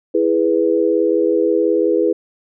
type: chord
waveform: sine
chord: E major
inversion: none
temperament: equal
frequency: 329.6 / 415.3 / 493.9 Hz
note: E4 / G#4 / B4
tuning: 0 / 0 / 0 cents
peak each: -17 dBFS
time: 0.14-2.13 s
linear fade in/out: 10 ms
effects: none